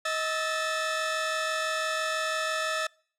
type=tone cluster; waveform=sawtooth; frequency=631 / 1308 / 1760 Hz; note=D#5 / E6 / A6; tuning=+24 / -14 / 0 cents; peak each=-28 dBFS; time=0.05-2.87 s; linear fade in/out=5 ms; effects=noise-tail reverb RT60 0.5 s tail -26 dB re dry + low-pass 8000 Hz 12 dB/octave